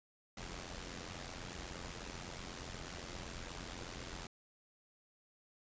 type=noise with amplitude modulation; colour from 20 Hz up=pink; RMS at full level=-43 dBFS; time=0.37-4.27 s; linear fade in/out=5 ms; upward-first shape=sine; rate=88.1 Hz; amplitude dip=75%; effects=resampled to 16000 Hz